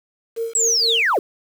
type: tone with tremolo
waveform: sine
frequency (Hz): 457.9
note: A#4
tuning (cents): -31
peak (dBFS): -19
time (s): 0.36-1.04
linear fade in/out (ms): 20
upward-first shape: triangle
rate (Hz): 4.1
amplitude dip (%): 100
type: linear sweep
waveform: sine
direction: down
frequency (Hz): 7900 to 311.1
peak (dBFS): -14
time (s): 0.55-1.19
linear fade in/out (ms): 2
effects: tanh soft clip ceiling -10 dBFS + 7-bit